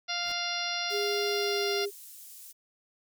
harmonic tone, 698.5 Hz, F5, in tune, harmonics 1 / 2 / 3 / 4 / 5 / 6 / 7 / 8, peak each -38 / -38 / -38 / -38 / -38 / -38 / -38 / -38 dBFS, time 0.08-1.86 s, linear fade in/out 20 ms
pink noise with exponential growth, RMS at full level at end -44 dBFS, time 0.14-0.32 s, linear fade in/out 2 ms, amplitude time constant 39 ms
pink high-pass noise, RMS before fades -48 dBFS, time 0.89-2.53 s, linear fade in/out 20 ms, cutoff 8900 Hz, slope 12 dB/octave
sine tone with pitch glide, 410 to 403.7 Hz, G#4 to G#4, -22 to -49 cents, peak -29 dBFS, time 0.9-1.91 s, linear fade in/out 50 ms, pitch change -27 cents, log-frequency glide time 1.31-1.71 s
effects none

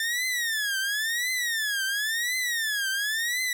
sawtooth tone with vibrato, 1782 Hz, A6, 22 cents sharp, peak -22 dBFS, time 0-3.53 s, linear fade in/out 2 ms, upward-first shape triangle, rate 0.95 Hz, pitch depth 250 cents each way, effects none

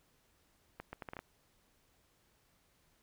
accelerating click train, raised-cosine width 0.5 ms, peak -28 dBFS, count 7, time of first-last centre 0.8-1.191 s, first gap 130 ms, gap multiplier 0.71, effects pink hiss -72 dBFS RMS until 3.02 s

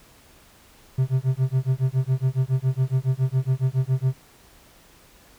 triangle tone with tremolo, 130.81 Hz, C3, in tune, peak -14 dBFS, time 0.98-4.14 s, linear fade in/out 5 ms, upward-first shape sine, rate 7.2 Hz, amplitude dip 100%, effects pink hiss -53 dBFS RMS until 5.38 s

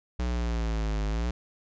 square exponential two-way sweep, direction down then up, 61.74 to 51.5 to 61.74 Hz, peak -27 dBFS, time 0.19-1.31 s, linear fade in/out 5 ms, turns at 1.06 s, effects resampled to 16000 Hz

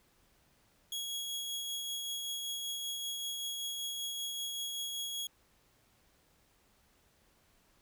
sawtooth tone with tremolo, 3322 Hz, G#7, in tune, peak -32 dBFS, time 0.92-5.27 s, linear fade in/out 2 ms, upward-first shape triangle, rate 5.2 Hz, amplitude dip 30%, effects pink hiss -69 dBFS RMS until 7.81 s

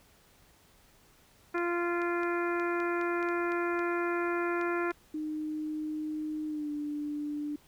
harmonic tone, 346.4 Hz, F4, 14 cents flat, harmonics 1 / 2 / 3 / 4 / 5 / 6 / 7, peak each -30 / -39 / -38 / -36 / -40 / -44 / -44 dBFS, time 1.54-4.92 s, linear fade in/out 10 ms
clicks, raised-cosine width 0.2 ms, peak -30 dBFS, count 12, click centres 1.581 / 2.018 / 2.233 / 2.598 / 2.802 / 3.013 / 3.228 / 3.288 / 3.52 / 3.792 / 4.613 / 4.908 s
sine tone with pitch glide, 307.3 to 295.3 Hz, D#4 to D4, -21 to +10 cents, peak -32 dBFS, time 5.14-7.56 s, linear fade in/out 5 ms, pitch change -69 cents, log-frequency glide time 6.47-6.7 s
effects pink hiss -62 dBFS RMS until 7.67 s

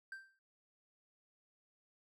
triangle tone with exponential decay, 1568 Hz, G6, in tune, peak -40 dBFS, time 0.12-0.39 s, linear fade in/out 2 ms, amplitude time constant 58 ms, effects none

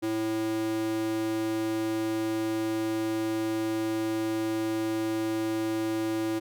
square tone with high-pass filter, 110 Hz, A2, in tune, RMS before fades -29 dBFS, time 0.02-6.4 s, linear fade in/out 20 ms, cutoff 280 Hz, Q 5, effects none

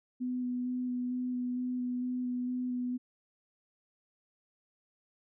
sine tone with vibrato, 249.2 Hz, B3, 16 cents sharp, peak -31 dBFS, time 0.2-2.98 s, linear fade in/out 20 ms, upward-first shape square, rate 2.2 Hz, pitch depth 10 cents each way, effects none

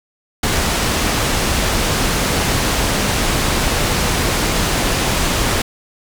pink low-pass noise, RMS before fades -17 dBFS, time 0.43-5.62 s, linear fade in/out 5 ms, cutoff 10000 Hz, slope 12 dB/octave, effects none

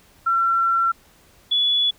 sine tone pair in turn, 1356 / 3417 Hz, E6 / G#7, +49 / +49 cents, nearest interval octave + major third, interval 1600 cents, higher second, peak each -16 dBFS, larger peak neither, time 0.26-0.92 / 1.51-1.91 s, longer first, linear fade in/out 10 ms, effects pink hiss -54 dBFS RMS until 1.98 s

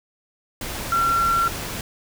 sine tone in noise, 1363 Hz, F6, 43 cents flat, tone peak -17 dBFS, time 0.92-1.48 s, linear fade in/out 2 ms, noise pink, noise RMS -30 dBFS, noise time 0.61-1.81 s, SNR +10 dB, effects none

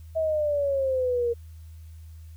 sine exponential sweep, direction down, 648 to 466.2 Hz, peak -22 dBFS, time 0.15-1.34 s, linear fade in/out 20 ms, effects added 80 Hz sine -41 dBFS peak until 2.36 s + white hiss -63 dBFS RMS until 2.36 s

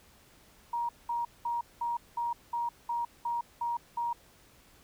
sine tone bursts, 945 Hz, A#5, 23 cents sharp, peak -29 dBFS, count 10, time 0.73-4.13 s, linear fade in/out 5 ms, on 160 ms, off 200 ms, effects pink hiss -60 dBFS RMS until 4.83 s

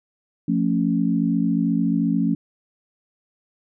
sine chord, F augmented, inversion none, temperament equal with one note detuned, 174.61 / 223.2 / 277.2 Hz, F3 / A3 / C#4, 0 / +25 / 0 cents, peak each -22 dBFS, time 0.48-2.35 s, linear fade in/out 5 ms, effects none

